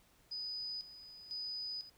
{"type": "tone with tremolo", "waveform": "sine", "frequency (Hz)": 4978, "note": "D#8", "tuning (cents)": 0, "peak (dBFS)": -39, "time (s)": [0.31, 1.9], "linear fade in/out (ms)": 10, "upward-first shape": "square", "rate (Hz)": 1, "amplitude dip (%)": 75, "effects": ["pink hiss -68 dBFS RMS until 1.97 s"]}